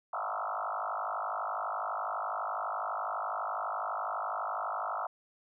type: tone with frequency modulation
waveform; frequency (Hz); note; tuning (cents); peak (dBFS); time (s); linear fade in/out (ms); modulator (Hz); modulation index
sine; 1006; B5; +32; -32; 0.13-5.07; 5; 52; 6.9
effects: none